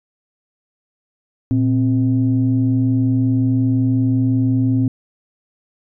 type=tone pair together; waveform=sine; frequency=116.54 / 262.1 Hz; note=A#2 / C4; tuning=0 / +3 cents; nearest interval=octave + major second; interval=1403 cents; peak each=-15 dBFS; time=1.51-4.88 s; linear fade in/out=0 ms; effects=tanh soft clip ceiling -7 dBFS